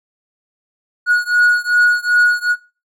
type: beating tone pair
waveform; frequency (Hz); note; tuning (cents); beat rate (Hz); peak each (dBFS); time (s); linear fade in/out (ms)
triangle; 1452 / 1454.6; F#6 / F#6; -33 / -30; 2.6; -12 / -13; 1.06-2.56; 50
effects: noise-tail reverb RT60 0.3 s tail -17 dB re dry